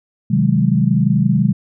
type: chord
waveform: sine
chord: Ab dominant seventh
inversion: first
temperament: just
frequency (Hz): 129.78 / 155.74 / 186.89 / 207.7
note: C3 / Eb3 / Gb3 / Ab3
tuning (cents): -14 / +2 / +18 / 0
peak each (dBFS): -17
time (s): 0.3-1.53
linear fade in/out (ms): 10
effects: none